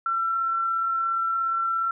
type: tone with amplitude modulation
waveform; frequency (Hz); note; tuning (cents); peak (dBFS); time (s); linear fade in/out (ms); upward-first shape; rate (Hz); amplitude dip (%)
sine; 1349; E6; +40; -21; 0.06-1.91; 2; sine; 37.1; 25
effects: none